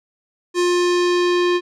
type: tone with low-pass filter sweep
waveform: square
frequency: 353.9 Hz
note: F4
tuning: 23 cents sharp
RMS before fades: -17 dBFS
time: 0.54-1.61 s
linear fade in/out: 50 ms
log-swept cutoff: 7500 to 3600 Hz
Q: 1.3
effects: none